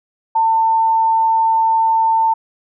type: tone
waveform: sine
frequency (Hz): 897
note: A5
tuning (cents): +33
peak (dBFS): -11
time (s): 0.35-2.34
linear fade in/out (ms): 10
effects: none